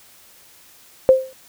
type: tone with exponential decay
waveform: sine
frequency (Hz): 523.3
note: C5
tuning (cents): 0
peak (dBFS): -4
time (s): 1.09-1.33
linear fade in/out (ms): 0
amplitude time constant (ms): 52
effects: white hiss -49 dBFS RMS until 1.48 s